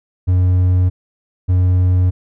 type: tone pair in turn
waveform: triangle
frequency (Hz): 91 / 91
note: F#2 / F#2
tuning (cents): -28 / -28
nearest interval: unison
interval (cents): 0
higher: neither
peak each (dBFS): -8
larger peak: neither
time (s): 0.27-0.9 / 1.48-2.11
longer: neither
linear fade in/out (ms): 20
effects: none